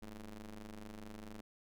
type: ring-modulated tone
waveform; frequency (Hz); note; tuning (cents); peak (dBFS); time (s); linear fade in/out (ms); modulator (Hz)
sawtooth; 103.83; G#2; 0; -40; 0.02-1.41; 5; 116
effects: none